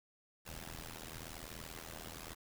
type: noise with amplitude modulation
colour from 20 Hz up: pink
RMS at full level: -44 dBFS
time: 0.45-2.35 s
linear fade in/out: 20 ms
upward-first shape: sine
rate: 80.9 Hz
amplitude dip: 95%
effects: none